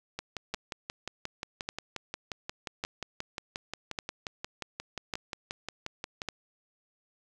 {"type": "two click trains", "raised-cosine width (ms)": 0.2, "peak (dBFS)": [-15, -18], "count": [6, 35], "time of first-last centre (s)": [[0.54, 6.287], [0.19, 6.218]], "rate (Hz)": [0.87, 5.64], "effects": []}